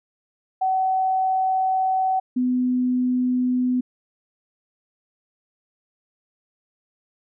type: tone pair in turn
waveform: sine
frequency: 756 / 250.9 Hz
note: F#5 / B3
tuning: +37 / +28 cents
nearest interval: octave + perfect fifth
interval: 1909 cents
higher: first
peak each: -18 / -18 dBFS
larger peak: neither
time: 0.61-2.2 / 2.36-3.81 s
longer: first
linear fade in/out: 10 ms
effects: none